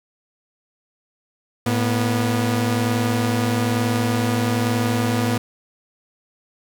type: tone pair together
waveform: sawtooth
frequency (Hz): 111.15 / 243.4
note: A2 / B3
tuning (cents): +18 / -25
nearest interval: octave + major second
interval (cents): 1357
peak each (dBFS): -17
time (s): 1.66-5.38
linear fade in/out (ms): 5
effects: 8-bit